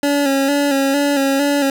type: tone with vibrato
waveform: 25% pulse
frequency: 279.5 Hz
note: C#4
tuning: 14 cents sharp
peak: -10 dBFS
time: 0.03-1.7 s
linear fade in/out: 2 ms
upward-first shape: square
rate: 2.2 Hz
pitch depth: 39 cents each way
effects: none